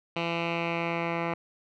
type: tone with low-pass filter sweep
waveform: 10% pulse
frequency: 168.6 Hz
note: E3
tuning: 39 cents sharp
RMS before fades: -30 dBFS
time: 0.16-1.34 s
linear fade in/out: 5 ms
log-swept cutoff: 3000 to 1900 Hz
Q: 2.9
effects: none